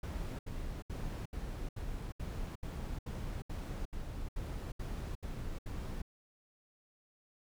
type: noise bursts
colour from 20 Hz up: brown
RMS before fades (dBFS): -40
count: 14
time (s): 0.03-6.019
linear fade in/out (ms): 5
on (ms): 360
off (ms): 73
effects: none